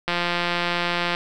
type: click train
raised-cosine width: 0.3 ms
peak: -7 dBFS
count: 187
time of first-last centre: 0.08-1.149 s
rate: 174 Hz
effects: none